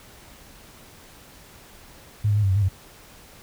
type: tone with pitch steps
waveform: sine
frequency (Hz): 105.1 / 102.9 / 105.3 / 97.8 / 94.2 / 103.2 / 94.7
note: G#2 / G#2 / G#2 / G2 / F#2 / G#2 / F#2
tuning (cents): +21 / -16 / +24 / -4 / +32 / -10 / +41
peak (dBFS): -17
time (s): 2.24-2.688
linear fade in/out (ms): 10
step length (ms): 64
effects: pink hiss -48 dBFS RMS until 3.42 s